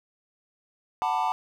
triangle chord, B minor seventh, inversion second, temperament just, 740.8 / 889 / 987.8 / 1185.3 Hz, F#5 / A5 / B5 / D6, +2 / +18 / 0 / +16 cents, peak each -27 / -25 / -28 / -31 dBFS, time 1.02-1.32 s, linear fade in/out 0 ms, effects none

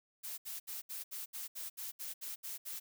blue noise bursts, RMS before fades -43 dBFS, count 12, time 0.23-2.8 s, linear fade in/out 20 ms, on 150 ms, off 70 ms, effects none

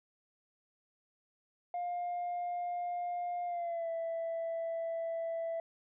sine tone with pitch glide, 706 to 662.5 Hz, F5 to E5, +19 to +9 cents, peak -32 dBFS, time 1.74-5.6 s, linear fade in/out 2 ms, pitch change -110 cents, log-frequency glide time 3.46-3.89 s, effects tanh soft clip ceiling -32 dBFS

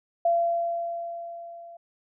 sine tone with level ramp, 682 Hz, F5, 41 cents flat, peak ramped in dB -18 to -42 dBFS, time 0.25-1.77 s, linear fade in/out 5 ms, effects none

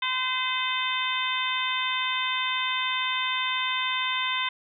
harmonic tone, 513 Hz, C5, 34 cents flat, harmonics 2 / 3 / 4 / 5 / 6 / 7, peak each -30 / -35 / -31 / -33 / -33 / -31 dBFS, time 0.02-4.49 s, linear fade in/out 5 ms, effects none

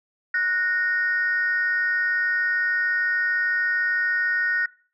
sine tone pair together, 1471 / 1853.3 Hz, F#6 / A#6, -11 / -11 cents, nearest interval major third, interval 400 cents, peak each -22 dBFS, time 0.34-4.66 s, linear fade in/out 5 ms, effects noise-tail reverb RT60 0.4 s tail -20 dB re dry + tanh soft clip ceiling -13 dBFS

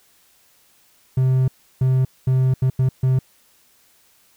triangle tone bursts at uneven times, 130 Hz, C3, 11 cents flat, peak -12 dBFS, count 6, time 1.17-1.48 / 1.81-2.05 / 2.27-2.54 / 2.62-2.7 / 2.79-2.89 / 3.03-3.19 s, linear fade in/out 5 ms, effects white hiss -57 dBFS RMS until 4.36 s

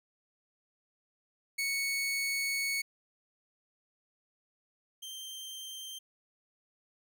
sawtooth tone pair in turn, 2217 / 3145 Hz, C#7 / G7, 0 / +5 cents, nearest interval tritone, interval 605 cents, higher second, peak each -27 / -38 dBFS, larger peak first, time 1.58-2.82 / 5.02-5.99 s, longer first, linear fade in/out 10 ms, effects none

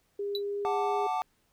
sine tone with pitch glide, 404.3 to 409.7 Hz, G#4 to G#4, -46 to -24 cents, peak -30 dBFS, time 0.19-1.07 s, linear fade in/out 5 ms, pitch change +22 cents, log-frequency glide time 0.45-0.94 s
triangle tone with exponential decay, 3953 Hz, B7, 1 cent sharp, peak -26 dBFS, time 0.35-0.43 s, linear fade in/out 1 ms, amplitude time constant 16 ms
triangle chord, D major, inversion first, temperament equal, 740 / 880 / 1174.7 Hz, F#5 / A5 / D6, 0 / 0 / 0 cents, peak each -29 / -30 / -33 dBFS, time 0.65-1.22 s, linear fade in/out 0 ms
effects pink hiss -71 dBFS RMS until 1.52 s

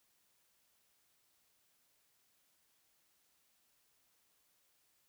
silence, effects white hiss -75 dBFS RMS until 5.08 s

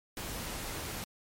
pink noise, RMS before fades -39 dBFS, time 0.17-1.04 s, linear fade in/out 0 ms, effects MP3 64 kbps

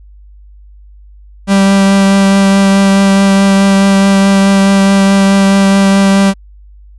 45% pulse tone with vibrato, 196 Hz, G3, in tune, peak -5 dBFS, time 1.47-6.34 s, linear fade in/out 50 ms, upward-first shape triangle, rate 4.7 Hz, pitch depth 12 cents each way, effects added 50 Hz sine -34 dBFS peak until 6.98 s + resampled to 24000 Hz

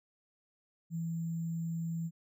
sine tone with sample-and-hold, 165.4 Hz, E3, 6 cents sharp, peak -33 dBFS, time 0.9-2.11 s, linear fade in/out 50 ms, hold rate 7350 Hz, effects none

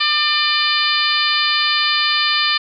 harmonic tone, 598 Hz, D5, 31 cents sharp, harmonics 2 / 3 / 4 / 5 / 6 / 7 / 8, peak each -22 / -22 / -22 / -22 / -22 / -22 / -22 dBFS, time 0-2.58 s, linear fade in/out 10 ms, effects none

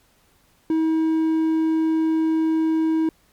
triangle tone, 319.9 Hz, D#4, 48 cents sharp, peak -15 dBFS, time 0.7-3.09 s, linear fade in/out 2 ms, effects pink hiss -60 dBFS RMS until 3.32 s + MP3 96 kbps

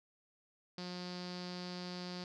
sawtooth tone with low-pass filter, 179.3 Hz, F3, 46 cents sharp, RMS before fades -44 dBFS, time 0.78-2.24 s, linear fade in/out 2 ms, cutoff 4700 Hz, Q 6.4, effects none

